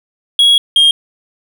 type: tone pair in turn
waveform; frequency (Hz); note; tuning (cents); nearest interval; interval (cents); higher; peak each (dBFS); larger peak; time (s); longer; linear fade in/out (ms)
triangle; 3322 / 3227; G#7 / G7; 0 / +50; minor second; 50; first; -4; neither; 0.39-0.58 / 0.76-0.91; first; 2
effects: none